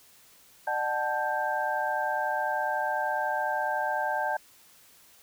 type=tone cluster; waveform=sine; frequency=603 / 747 / 877 / 1577 Hz; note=D5 / F#5 / A5 / G6; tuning=+46 / +16 / -6 / +10 cents; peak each=-33 / -32 / -30 / -32 dBFS; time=0.67-4.37 s; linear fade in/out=5 ms; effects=white hiss -57 dBFS RMS until 5.22 s